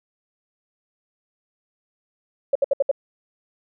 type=tone bursts; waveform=sine; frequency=554.4 Hz; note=C#5; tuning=in tune; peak=-14 dBFS; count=5; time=2.53-2.914 s; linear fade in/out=5 ms; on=24 ms; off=66 ms; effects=none